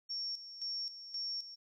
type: tone with tremolo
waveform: sine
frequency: 5490 Hz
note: F8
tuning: 31 cents flat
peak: -36 dBFS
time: 0.09-1.56 s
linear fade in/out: 20 ms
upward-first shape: square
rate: 1.9 Hz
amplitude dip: 70%
effects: 13-bit